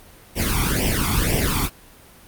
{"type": "noise with flanger", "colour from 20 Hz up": "pink", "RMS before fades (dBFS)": -20, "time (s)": [0.35, 1.7], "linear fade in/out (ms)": 50, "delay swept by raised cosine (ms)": [0.36, 0.9], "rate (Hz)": 2, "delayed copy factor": 0.9, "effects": ["pink hiss -47 dBFS RMS until 2.27 s", "Opus 32 kbps"]}